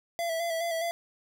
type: tone with vibrato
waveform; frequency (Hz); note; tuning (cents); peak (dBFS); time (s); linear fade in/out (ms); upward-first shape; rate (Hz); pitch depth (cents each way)
square; 668; E5; +23; -29; 0.19-0.91; 0; square; 4.8; 33
effects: none